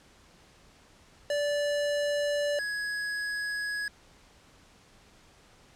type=tone pair in turn; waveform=square; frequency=582 / 1672.5 Hz; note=D5 / G#6; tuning=-16 / +12 cents; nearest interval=octave + tritone; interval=1828 cents; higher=second; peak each=-27 / -31 dBFS; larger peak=first; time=1.3-2.59 / 2.59-3.88 s; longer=neither; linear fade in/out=2 ms; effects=pink hiss -58 dBFS RMS until 5.75 s + low-pass 8000 Hz 12 dB/octave